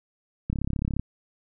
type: click train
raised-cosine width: 5 ms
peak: -15 dBFS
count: 18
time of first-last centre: 0.5-0.996 s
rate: 34.3 Hz
effects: none